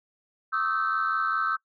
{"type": "tone cluster", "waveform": "sine", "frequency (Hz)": [1111, 1233, 1318, 1540], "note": ["C#6", "D#6", "E6", "G6"], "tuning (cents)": [4, -16, -1, -31], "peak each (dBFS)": [-34, -31, -25, -28], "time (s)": [0.52, 1.57], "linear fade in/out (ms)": 20, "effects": ["noise-tail reverb RT60 0.1 s tail -24 dB re dry", "tanh soft clip ceiling -17 dBFS"]}